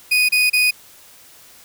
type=tone bursts; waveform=35% pulse; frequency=2485 Hz; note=D#7; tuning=3 cents flat; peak=-11 dBFS; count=3; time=0.11-0.71 s; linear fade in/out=10 ms; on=180 ms; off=30 ms; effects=white hiss -46 dBFS RMS until 1.64 s